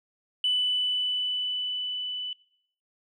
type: tone with level ramp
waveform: sine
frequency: 2988 Hz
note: F#7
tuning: 16 cents sharp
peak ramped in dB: -21 to -31 dBFS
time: 0.44-2.33 s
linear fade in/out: 2 ms
effects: noise-tail reverb RT60 0.7 s tail -21 dB re dry + tanh soft clip ceiling -17 dBFS